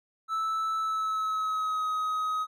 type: tone with pitch glide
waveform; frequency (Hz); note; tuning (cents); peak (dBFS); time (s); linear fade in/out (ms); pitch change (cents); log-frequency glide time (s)
triangle; 1313 to 1263.2; E6 to D#6; -7 to +26; -25; 0.28-2.47; 50; -67; 0.78-1.86
effects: none